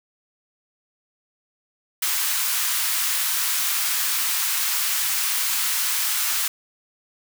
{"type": "high-pass noise", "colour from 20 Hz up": "white", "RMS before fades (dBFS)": -23, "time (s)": [2.02, 6.48], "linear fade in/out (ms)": 5, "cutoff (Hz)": 1000, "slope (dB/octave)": 24, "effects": []}